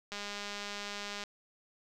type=click train; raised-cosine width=0.2 ms; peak=-23 dBFS; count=229; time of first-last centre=0.12-1.238 s; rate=204 Hz; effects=none